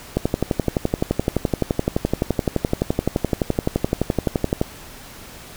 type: click train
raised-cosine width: 2 ms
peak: -4 dBFS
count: 53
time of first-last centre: 0.17-4.614 s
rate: 11.7 Hz
effects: pink hiss -40 dBFS RMS until 5.56 s